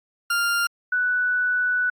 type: tone pair in turn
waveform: 40% pulse / sine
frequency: 1398 / 1484.1 Hz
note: F6 / F#6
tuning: +1 / +5 cents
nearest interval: minor second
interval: 104 cents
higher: second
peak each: -19 dBFS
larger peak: neither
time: 0.3-0.67 / 0.92-1.9 s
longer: second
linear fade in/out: 5 ms
effects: AAC 64 kbps